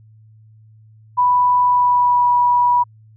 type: tone with pitch glide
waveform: sine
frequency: 987.8 to 974.2 Hz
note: B5 to B5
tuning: 0 to -24 cents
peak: -11 dBFS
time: 1.17-2.84 s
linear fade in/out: 20 ms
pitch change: -24 cents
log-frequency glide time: 1.62-2.3 s
effects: added 109 Hz sine -44 dBFS peak until 3.16 s